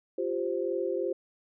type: chord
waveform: sine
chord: F suspended second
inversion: none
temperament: equal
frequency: 349.2 / 392 / 523.3 Hz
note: F4 / G4 / C5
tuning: 0 / 0 / 0 cents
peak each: -32 dBFS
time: 0.18-1.13 s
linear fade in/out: 5 ms
effects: none